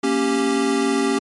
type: chord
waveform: square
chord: G diminished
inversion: first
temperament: equal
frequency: 233.1 / 277.2 / 392 Hz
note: Bb3 / Db4 / G4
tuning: 0 / 0 / 0 cents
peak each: -25 / -21 / -22 dBFS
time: 0.03-1.19 s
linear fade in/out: 10 ms
effects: MP3 48 kbps